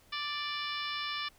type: harmonic tone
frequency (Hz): 587.3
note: D5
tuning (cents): 0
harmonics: 2 / 3 / 4 / 5 / 6 / 7 / 8 / 9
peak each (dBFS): -39 / -42 / -41 / -42 / -41 / -46 / -48 / -45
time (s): 0.12-1.29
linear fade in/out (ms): 10
effects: pink hiss -63 dBFS RMS until 1.38 s